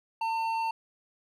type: tone with hard clipping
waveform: sine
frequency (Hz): 902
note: A5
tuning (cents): +43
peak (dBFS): -29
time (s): 0.21-0.71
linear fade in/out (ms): 5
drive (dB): 8
effects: none